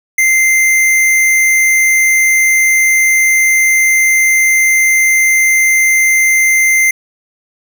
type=tone; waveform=square; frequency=2085 Hz; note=C7; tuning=7 cents flat; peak=-8 dBFS; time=0.18-6.91 s; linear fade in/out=5 ms; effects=none